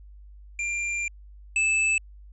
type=tone pair in turn; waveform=square; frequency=2383 / 2625 Hz; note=D7 / E7; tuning=+25 / -8 cents; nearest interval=major second; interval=167 cents; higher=second; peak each=-27 / -21 dBFS; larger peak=second; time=0.59-1.08 / 1.56-1.98 s; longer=first; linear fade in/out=2 ms; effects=added 50 Hz sine -44 dBFS peak until 2.32 s + resampled to 22050 Hz